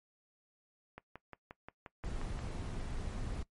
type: click train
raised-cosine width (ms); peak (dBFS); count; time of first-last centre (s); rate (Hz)
0.5; -31; 9; 0.98-2.391; 5.67
type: noise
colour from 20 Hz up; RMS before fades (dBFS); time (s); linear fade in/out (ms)
brown; -39; 2.04-3.43; 5
effects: noise-tail reverb RT60 0.1 s tail -19 dB re dry + MP3 48 kbps